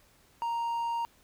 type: tone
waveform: triangle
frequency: 932.3 Hz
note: A#5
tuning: in tune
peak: -27 dBFS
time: 0.42-1.05 s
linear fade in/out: 0 ms
effects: pink hiss -63 dBFS RMS until 1.23 s